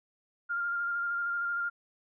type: tone with vibrato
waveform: sine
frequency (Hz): 1400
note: F6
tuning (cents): +4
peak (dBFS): -29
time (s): 0.49-1.7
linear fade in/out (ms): 20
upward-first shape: square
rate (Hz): 13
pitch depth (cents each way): 14
effects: none